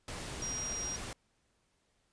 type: tone in noise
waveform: sine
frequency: 5700 Hz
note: F8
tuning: 34 cents sharp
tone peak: -36 dBFS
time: 0.42-0.96 s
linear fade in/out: 2 ms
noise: pink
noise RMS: -42 dBFS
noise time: 0.08-1.13 s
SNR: +3 dB
effects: pink hiss -75 dBFS RMS until 2.12 s + resampled to 22050 Hz